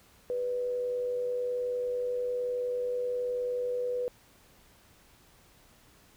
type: tone with amplitude modulation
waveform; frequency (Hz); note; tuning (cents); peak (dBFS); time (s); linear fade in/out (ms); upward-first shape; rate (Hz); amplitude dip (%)
sine; 493.9; B4; 0; -27; 0.3-4.08; 0; sine; 98.8; 35
effects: pink hiss -60 dBFS RMS until 6.16 s